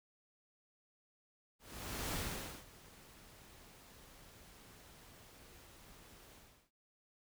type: noise with ADSR envelope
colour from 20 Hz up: pink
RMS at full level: -39 dBFS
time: 1.59-6.71 s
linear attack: 550 ms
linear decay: 500 ms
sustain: -20 dB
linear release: 370 ms
effects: none